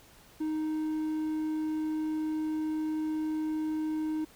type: tone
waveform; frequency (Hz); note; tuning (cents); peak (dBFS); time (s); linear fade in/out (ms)
triangle; 311.1; D#4; 0; -27; 0.4-4.25; 10
effects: pink hiss -57 dBFS RMS until 4.35 s